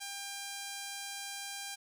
5% pulse tone, 798 Hz, G5, 31 cents sharp, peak -28 dBFS, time 0-1.76 s, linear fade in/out 20 ms, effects none

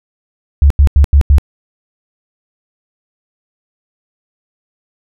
sine tone bursts, 70.8 Hz, C#2, 37 cents sharp, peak -3 dBFS, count 5, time 0.62-1.383 s, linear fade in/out 0 ms, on 83 ms, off 87 ms, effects none

